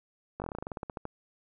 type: slowing click train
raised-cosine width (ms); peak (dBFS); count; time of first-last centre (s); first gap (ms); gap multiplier
1; -22; 16; 0.4-1.054; 19; 1.11
effects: none